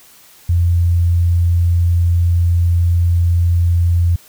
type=tone; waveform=sine; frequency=86.2 Hz; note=F2; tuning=22 cents flat; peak=-10 dBFS; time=0.49-4.16 s; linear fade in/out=5 ms; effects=white hiss -45 dBFS RMS until 4.28 s